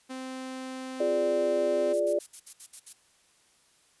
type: tone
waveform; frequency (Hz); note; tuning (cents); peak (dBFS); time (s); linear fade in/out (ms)
sawtooth; 260; C4; -11; -32; 0.09-1.94; 20
type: chord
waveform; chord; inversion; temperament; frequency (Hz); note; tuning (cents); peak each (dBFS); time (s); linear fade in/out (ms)
sine; D diminished; first; equal; 349.2 / 415.3 / 587.3; F4 / Ab4 / D5; 0 / 0 / 0; -31 / -31 / -25; 1-2.19; 5
type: noise bursts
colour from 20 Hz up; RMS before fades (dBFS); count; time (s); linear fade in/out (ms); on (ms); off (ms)
violet; -39; 8; 1.93-2.932; 10; 71; 62
effects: white hiss -64 dBFS RMS until 4 s + resampled to 24000 Hz